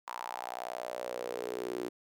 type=tone with high-pass filter sweep; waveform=sawtooth; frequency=61 Hz; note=B1; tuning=21 cents flat; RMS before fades=-39 dBFS; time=0.07-1.89 s; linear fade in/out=10 ms; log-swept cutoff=980 to 340 Hz; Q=5.1; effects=none